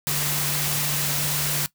sine tone in noise, 146.83 Hz, D3, in tune, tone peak -29 dBFS, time 0.07-1.66 s, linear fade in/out 0 ms, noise white, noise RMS -25 dBFS, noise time 0.07-1.66 s, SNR -7 dB, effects noise-tail reverb RT60 0.1 s tail -18 dB re dry

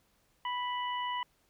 harmonic tone, 987 Hz, B5, 1 cent flat, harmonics 1 / 2 / 3, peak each -33 / -41 / -41 dBFS, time 0.45-1.23 s, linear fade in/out 2 ms, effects pink hiss -71 dBFS RMS until 1.49 s

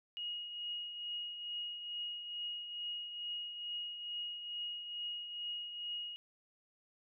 sine tone with tremolo, 2882 Hz, F#7, 46 cents flat, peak -37 dBFS, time 0.17-6.16 s, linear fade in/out 0 ms, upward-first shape triangle, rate 2.3 Hz, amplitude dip 55%, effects none

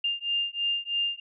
sine beating tone pair, 2802 / 2805.1 Hz, F7 / F7, +5 / +7 cents, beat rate 3.1 Hz, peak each -29 / -29 dBFS, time 0.04-1.2 s, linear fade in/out 5 ms, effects none

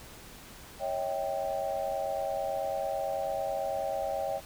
sine chord, C# diminished, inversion none, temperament equal with one note detuned, 554.4 / 643.5 / 784 Hz, C#5 / E5 / G5, 0 / -42 / 0 cents, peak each -34 dBFS, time 0.79-4.41 s, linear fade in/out 50 ms, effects pink hiss -49 dBFS RMS until 4.45 s

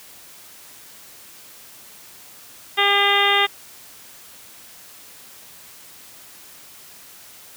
harmonic tone, 402.4 Hz, G4, 45 cents sharp, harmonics 1 / 2 / 3 / 4 / 5 / 6 / 7 / 8 / 9, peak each -25 / -22 / -23 / -26 / -20 / -29 / -24 / -24 / -24 dBFS, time 2.77-3.47 s, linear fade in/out 20 ms, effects white hiss -44 dBFS RMS until 7.56 s + high-pass 60 Hz 12 dB/octave

